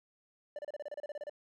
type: tone bursts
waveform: triangle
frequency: 589 Hz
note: D5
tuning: 5 cents sharp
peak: -36 dBFS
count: 13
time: 0.56-1.296 s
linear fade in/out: 2 ms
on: 28 ms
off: 31 ms
effects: none